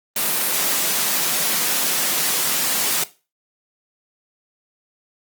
white high-pass noise, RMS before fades -20 dBFS, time 0.16-3.04 s, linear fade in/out 5 ms, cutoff 140 Hz, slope 96 dB/octave, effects noise-tail reverb RT60 0.3 s tail -17 dB re dry + Opus 24 kbps

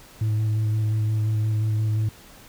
sine tone with vibrato, 108.2 Hz, A2, 29 cents flat, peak -17 dBFS, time 0.21-2.09 s, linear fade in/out 5 ms, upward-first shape square, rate 5.7 Hz, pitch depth 14 cents each way, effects tanh soft clip ceiling -19 dBFS + pink hiss -48 dBFS RMS until 2.48 s

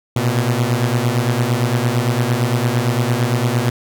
sawtooth beating tone pair, 116.54 / 125.34 Hz, A#2 / B2, 0 / +26 cents, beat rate 8.8 Hz, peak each -14 dBFS, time 0.16-3.7 s, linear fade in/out 5 ms, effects none

